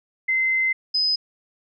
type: tone pair in turn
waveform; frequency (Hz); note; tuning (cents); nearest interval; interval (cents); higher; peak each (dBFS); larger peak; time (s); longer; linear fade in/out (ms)
sine; 2066 / 5032; C7 / D#8; -22 / +19; octave + minor third; 1541; second; -18; neither; 0.28-0.73 / 0.94-1.16; first; 10
effects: none